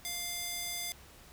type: tone with high-pass filter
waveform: square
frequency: 698.5 Hz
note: F5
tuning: in tune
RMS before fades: -38 dBFS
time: 0.05-0.92 s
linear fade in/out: 0 ms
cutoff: 3100 Hz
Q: 0.52
effects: added 65 Hz sine -60 dBFS peak until 1.32 s + pink hiss -56 dBFS RMS until 1.32 s